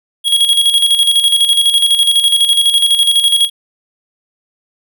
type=tone with tremolo; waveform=square; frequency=3307 Hz; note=G#7; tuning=8 cents flat; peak=-7 dBFS; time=0.24-3.5 s; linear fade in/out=50 ms; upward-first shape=square; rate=12 Hz; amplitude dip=55%; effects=none